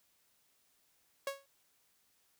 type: tone with exponential decay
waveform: sawtooth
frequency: 552 Hz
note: C#5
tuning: 7 cents flat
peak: -28 dBFS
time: 1.27-1.46 s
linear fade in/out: 2 ms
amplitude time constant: 40 ms
effects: white hiss -73 dBFS RMS until 2.39 s